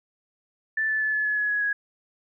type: tone with pitch steps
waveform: sine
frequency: 1760 / 1745.8 / 1731.8 / 1717.8 / 1704 / 1690.3 / 1676.6 / 1663.1 Hz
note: A6 / A6 / A6 / A6 / G#6 / G#6 / G#6 / G#6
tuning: 0 / -14 / -28 / -42 / +44 / +30 / +16 / +2 cents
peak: -22 dBFS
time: 0.77-1.73 s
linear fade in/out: 5 ms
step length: 120 ms
effects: none